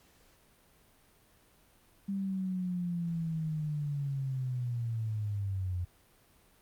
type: linear sweep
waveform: sine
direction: down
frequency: 198.3 to 87.31 Hz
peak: -31 dBFS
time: 2.08-5.85 s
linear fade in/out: 10 ms
effects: pink hiss -64 dBFS RMS until 6.61 s + Opus 48 kbps